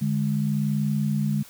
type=tone pair together; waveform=sine; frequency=147 / 207.7 Hz; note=D3 / G#3; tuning=+2 / 0 cents; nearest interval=tritone; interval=598 cents; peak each=-24 dBFS; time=0.01-1.43 s; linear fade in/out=10 ms; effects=white hiss -48 dBFS RMS until 1.49 s